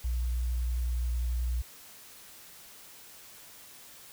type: tone with vibrato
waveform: sine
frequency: 60.4 Hz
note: B1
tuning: 38 cents flat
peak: -26 dBFS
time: 0.04-1.62 s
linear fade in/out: 10 ms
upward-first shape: triangle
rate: 11 Hz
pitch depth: 27 cents each way
effects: tanh soft clip ceiling -24 dBFS + white hiss -51 dBFS RMS until 4.12 s